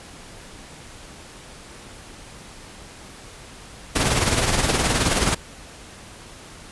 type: noise with tremolo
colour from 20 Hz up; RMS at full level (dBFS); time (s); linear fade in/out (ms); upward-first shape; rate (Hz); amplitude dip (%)
pink; -18; 3.95-5.35; 10; sine; 19; 50
effects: pink hiss -42 dBFS RMS until 6.71 s + resampled to 24000 Hz